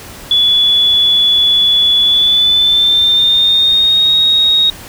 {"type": "tone with pitch glide", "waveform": "sine", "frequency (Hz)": [3426, 3758], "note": ["A7", "A#7"], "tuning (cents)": [-47, 13], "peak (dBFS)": -7, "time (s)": [0.31, 4.7], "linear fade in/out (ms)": 2, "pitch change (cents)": 160, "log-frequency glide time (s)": [2.02, 4.13], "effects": ["pink hiss -32 dBFS RMS until 4.88 s"]}